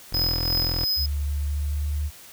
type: tone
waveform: 20% pulse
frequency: 42.05 Hz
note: E1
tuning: 35 cents sharp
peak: -21 dBFS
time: 0.12-0.85 s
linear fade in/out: 10 ms
type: tone with tremolo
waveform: square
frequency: 5050 Hz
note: D#8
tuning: 25 cents sharp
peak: -21 dBFS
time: 0.14-1.06 s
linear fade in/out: 2 ms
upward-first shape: triangle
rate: 2.9 Hz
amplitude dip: 55%
type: tone with pitch glide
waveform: sine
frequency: 72 to 73.94 Hz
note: D2 to D2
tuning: -34 to +12 cents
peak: -23 dBFS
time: 0.96-2.11 s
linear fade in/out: 50 ms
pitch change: +46 cents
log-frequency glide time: 1.31-2 s
effects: white hiss -46 dBFS RMS until 2.32 s